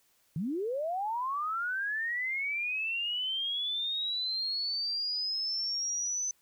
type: linear sweep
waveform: sine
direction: up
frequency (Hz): 142 to 6100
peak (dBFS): -30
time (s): 0.36-6.31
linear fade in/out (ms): 2
effects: white hiss -69 dBFS RMS until 6.41 s